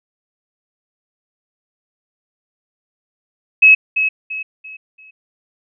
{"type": "tone with echo", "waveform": "sine", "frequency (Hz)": 2572, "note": "E7", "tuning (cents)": -43, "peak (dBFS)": -4, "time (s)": [3.62, 3.75], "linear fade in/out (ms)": 10, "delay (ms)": 340, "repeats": 4, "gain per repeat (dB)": -9, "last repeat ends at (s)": 5.11, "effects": []}